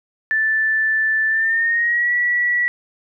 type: tone with pitch glide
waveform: sine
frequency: 1760 to 1941.6 Hz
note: A6 to B6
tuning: 0 to -30 cents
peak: -15 dBFS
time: 0.31-2.68 s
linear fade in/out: 0 ms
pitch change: +170 cents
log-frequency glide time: 1.28-2.13 s
effects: none